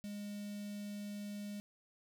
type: tone with notch filter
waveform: square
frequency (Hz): 205.2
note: G#3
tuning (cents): -21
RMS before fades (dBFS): -44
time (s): 0.04-1.6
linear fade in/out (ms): 0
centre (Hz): 1100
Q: 0.51
effects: none